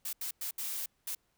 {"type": "noise bursts at uneven times", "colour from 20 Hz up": "blue", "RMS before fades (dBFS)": -37, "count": 5, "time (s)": [[0.05, 0.13], [0.21, 0.31], [0.41, 0.51], [0.58, 0.86], [1.07, 1.15]], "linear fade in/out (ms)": 5, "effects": ["pink hiss -75 dBFS RMS until 1.37 s"]}